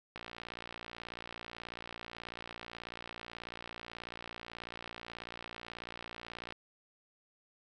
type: click train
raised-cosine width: 0.3 ms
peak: -27 dBFS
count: 372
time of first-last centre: 0.16-6.524 s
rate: 58.3 Hz
effects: none